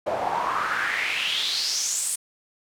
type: noise with band-pass filter sweep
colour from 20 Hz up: pink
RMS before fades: -26 dBFS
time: 0.06-2.16 s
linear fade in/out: 10 ms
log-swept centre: 610 to 9300 Hz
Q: 4.5
effects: none